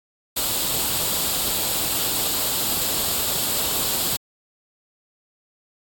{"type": "noise with comb filter", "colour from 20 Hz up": "white", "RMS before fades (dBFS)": -23, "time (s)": [0.36, 4.17], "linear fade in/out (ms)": 10, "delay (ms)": 0.25, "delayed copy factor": 0.5, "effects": ["AAC 64 kbps"]}